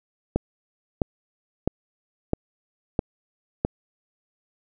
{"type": "click train", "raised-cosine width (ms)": 2, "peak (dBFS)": -7, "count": 6, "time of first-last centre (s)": [0.36, 3.649], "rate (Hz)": 1.52, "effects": []}